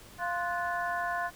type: harmonic tone with a mistuned harmonic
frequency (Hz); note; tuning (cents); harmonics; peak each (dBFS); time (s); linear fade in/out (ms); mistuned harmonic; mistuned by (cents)
348.7; F4; -3; 2 / 3 / 4 / 5; -33 / -35 / -36 / -37; 0.18-1.31; 50; 4; +93
effects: pink hiss -52 dBFS RMS until 1.35 s